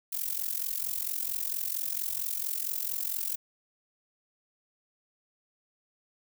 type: noise with amplitude modulation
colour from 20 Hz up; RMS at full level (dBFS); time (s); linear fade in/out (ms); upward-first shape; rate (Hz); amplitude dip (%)
violet; -29; 0.12-3.36; 10; sine; 44.4; 85
effects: none